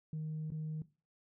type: tone with dropouts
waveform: sine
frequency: 155.56 Hz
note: D#3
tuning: in tune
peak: -35 dBFS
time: 0.13-0.82 s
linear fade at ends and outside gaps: 2 ms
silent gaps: 0.504-0.519 s
effects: noise-tail reverb RT60 0.3 s tail -17 dB re dry + tanh soft clip ceiling -34 dBFS